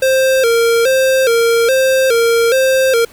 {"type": "tone with vibrato", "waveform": "square", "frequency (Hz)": 493.9, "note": "B4", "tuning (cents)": 0, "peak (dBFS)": -10, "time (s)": [0.02, 3.05], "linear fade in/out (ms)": 5, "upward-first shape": "square", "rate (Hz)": 1.2, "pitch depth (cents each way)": 110, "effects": ["pink hiss -42 dBFS RMS until 3.12 s"]}